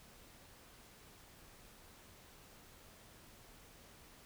silence, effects pink hiss -60 dBFS RMS until 4.25 s

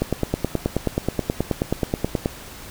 click train, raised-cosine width 2 ms, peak -6 dBFS, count 22, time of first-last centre 0.02-2.259 s, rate 9.38 Hz, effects pink hiss -39 dBFS RMS until 2.7 s

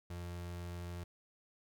35% pulse tone, 87.31 Hz, F2, in tune, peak -40 dBFS, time 0.1-1.04 s, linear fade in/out 5 ms, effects none

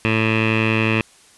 15% pulse tone with low-pass filter, 110.8 Hz, A2, 13 cents sharp, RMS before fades -18 dBFS, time 0.05-1.01 s, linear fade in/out 0 ms, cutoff 2600 Hz, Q 6.4, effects white hiss -50 dBFS RMS until 1.37 s + resampled to 24000 Hz

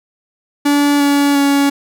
45% pulse tone with pitch steps, 288.1 / 284.6 / 281.2 Hz, D4 / C#4 / C#4, -33 / +46 / +25 cents, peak -10 dBFS, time 0.65-1.7 s, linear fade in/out 10 ms, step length 350 ms, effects none

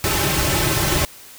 pink noise with comb filter, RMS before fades -19 dBFS, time 0.04-1.05 s, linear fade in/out 0 ms, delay 4.2 ms, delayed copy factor -0.75, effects white hiss -42 dBFS RMS until 1.38 s

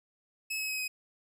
sawtooth tone with pitch steps, 2584 / 2563 / 2543 / 2522 Hz, E7 / E7 / D#7 / D#7, -35 / -49 / +37 / +23 cents, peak -29 dBFS, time 0.5-0.88 s, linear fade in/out 10 ms, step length 95 ms, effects none

